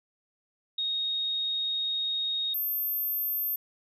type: tone pair in turn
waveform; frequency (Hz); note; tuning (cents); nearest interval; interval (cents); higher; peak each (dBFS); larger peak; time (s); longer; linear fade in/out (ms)
sine; 3735 / 13372; A#7 / G#9; +3 / +11; octave + minor seventh; 2208; second; -27; neither; 0.78-2.54 / 2.54-3.56; first; 5
effects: none